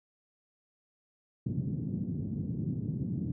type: band-pass noise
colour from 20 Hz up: pink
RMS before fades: -34 dBFS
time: 1.46-3.32 s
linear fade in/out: 5 ms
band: 110 to 250 Hz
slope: 24 dB/octave
effects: none